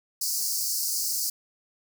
pink high-pass noise, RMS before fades -28 dBFS, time 0.21-1.3 s, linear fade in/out 5 ms, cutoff 4500 Hz, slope 96 dB/octave, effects none

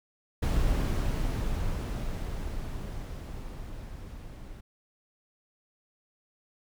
brown noise with level ramp, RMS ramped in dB -25 to -44 dBFS, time 0.42-4.61 s, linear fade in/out 10 ms, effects none

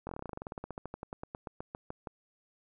slowing click train, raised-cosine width 1 ms, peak -25 dBFS, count 29, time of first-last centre 0.07-2.072 s, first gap 21 ms, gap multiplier 1.08, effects none

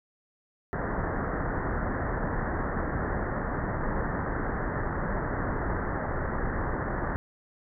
pink low-pass noise, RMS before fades -30 dBFS, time 0.73-7.16 s, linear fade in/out 0 ms, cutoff 1900 Hz, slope 96 dB/octave, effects none

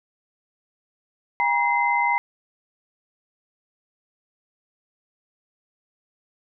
sine tone cluster, 809 / 952 / 2064 Hz, G#5 / A#5 / C7, -46 / +36 / -24 cents, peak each -25 / -21 / -23 dBFS, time 1.4-2.18 s, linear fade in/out 0 ms, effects none

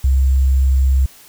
sine tone with sample-and-hold, 66.4 Hz, C2, 26 cents sharp, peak -10 dBFS, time 0.04-1.06 s, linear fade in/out 5 ms, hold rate 7350 Hz, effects white hiss -44 dBFS RMS until 1.28 s

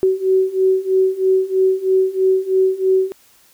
sine beating tone pair, 376.4 / 379.5 Hz, F#4 / F#4, +30 / +44 cents, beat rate 3.1 Hz, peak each -17 / -15 dBFS, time 0.03-3.12 s, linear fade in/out 0 ms, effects white hiss -52 dBFS RMS until 3.53 s

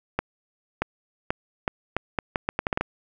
accelerating click train, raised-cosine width 0.5 ms, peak -8 dBFS, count 13, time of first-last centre 0.19-2.81 s, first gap 630 ms, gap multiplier 0.77, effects none

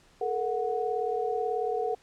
sine tone cluster, 429.5 / 467.8 / 737 Hz, A4 / A#4 / F#5, -42 / +6 / -7 cents, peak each -31 dBFS, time 0.21-1.95 s, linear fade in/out 5 ms, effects pink hiss -60 dBFS RMS until 2.02 s + low-pass 8000 Hz 12 dB/octave

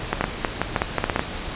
clicks, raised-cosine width 0.5 ms, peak -4 dBFS, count 12, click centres 0.13 / 0.21 / 0.241 / 0.448 / 0.616 / 0.762 / 0.819 / 0.983 / 1.041 / 1.098 / 1.161 / 1.194 s, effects pink hiss -31 dBFS RMS until 1.55 s + resampled to 8000 Hz

